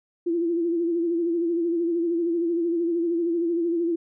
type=tone with vibrato; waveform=sine; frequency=338.8 Hz; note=E4; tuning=48 cents sharp; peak=-21 dBFS; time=0.26-3.96 s; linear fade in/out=10 ms; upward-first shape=sine; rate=13 Hz; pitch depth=56 cents each way; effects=none